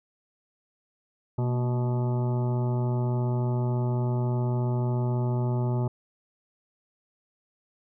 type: harmonic tone with a mistuned harmonic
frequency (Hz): 123.47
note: B2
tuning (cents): 0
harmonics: 1 / 2 / 3 / 4 / 5 / 6 / 7 / 8 / 9 / 10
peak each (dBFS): -24 / -34 / -34 / -46 / -39 / -50 / -39 / -51 / -50 / -50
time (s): 1.38-5.88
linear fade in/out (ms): 5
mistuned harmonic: 2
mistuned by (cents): -66
effects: none